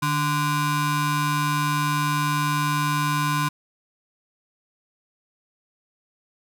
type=ring-modulated tone; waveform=35% pulse; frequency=440 Hz; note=A4; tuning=in tune; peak=-16 dBFS; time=0.02-3.49 s; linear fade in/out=10 ms; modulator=590 Hz; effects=none